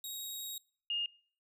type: tone pair in turn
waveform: 15% pulse / sine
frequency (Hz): 3786 / 2836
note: A#7 / F7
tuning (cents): +26 / +26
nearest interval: perfect fourth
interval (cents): 500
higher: first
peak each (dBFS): -33 / -32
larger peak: second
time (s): 0.04-0.58 / 0.9-1.06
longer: first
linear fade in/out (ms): 2
effects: noise-tail reverb RT60 0.5 s tail -23 dB re dry